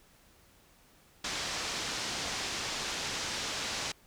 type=low-pass noise; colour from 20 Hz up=white; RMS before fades=-36 dBFS; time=1.24-3.92 s; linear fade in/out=5 ms; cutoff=6300 Hz; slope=24 dB/octave; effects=pink hiss -62 dBFS RMS until 4.06 s